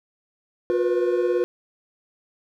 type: tone cluster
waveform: triangle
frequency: 357.8 / 482.9 / 501 Hz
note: F4 / B4 / B4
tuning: +42 / -39 / +25 cents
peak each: -19 / -23 / -25 dBFS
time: 0.7-1.44 s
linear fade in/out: 0 ms
effects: none